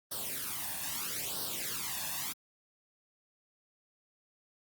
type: noise with flanger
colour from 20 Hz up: white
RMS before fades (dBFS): -37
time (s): 0.11-2.33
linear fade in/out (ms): 10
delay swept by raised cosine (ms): 0.21 to 1.16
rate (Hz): 0.77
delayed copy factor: +0.8
effects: high-pass 80 Hz 12 dB/octave + Opus 32 kbps